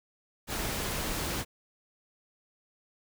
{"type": "noise", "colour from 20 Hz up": "pink", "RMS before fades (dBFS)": -33, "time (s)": [0.47, 1.45], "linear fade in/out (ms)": 50, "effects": []}